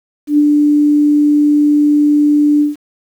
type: tone with ADSR envelope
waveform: sine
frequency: 294.9 Hz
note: D4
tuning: 7 cents sharp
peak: -5 dBFS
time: 0.27-2.76 s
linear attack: 110 ms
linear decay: 39 ms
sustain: -2 dB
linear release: 150 ms
effects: 7-bit